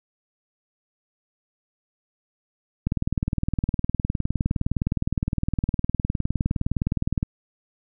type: click train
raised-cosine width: 5 ms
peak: -10 dBFS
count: 86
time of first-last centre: 2.87-7.229 s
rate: 19.5 Hz
effects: none